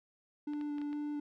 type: tone with vibrato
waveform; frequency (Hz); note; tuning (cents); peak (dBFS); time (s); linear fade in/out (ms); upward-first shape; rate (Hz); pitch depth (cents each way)
triangle; 293.7; D4; 0; -33; 0.47-1.2; 5; square; 2.2; 9
type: clicks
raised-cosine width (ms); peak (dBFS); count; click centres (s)
0.3; -37; 5; 0.535 / 0.612 / 0.783 / 0.816 / 0.93
effects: none